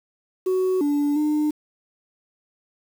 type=tone with pitch steps; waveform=sine; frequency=372.3 / 290.1 / 301.4 Hz; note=F#4 / D4 / D4; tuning=+11 / -21 / +45 cents; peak=-16 dBFS; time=0.46-1.51 s; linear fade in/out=10 ms; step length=350 ms; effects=tanh soft clip ceiling -17 dBFS + 7-bit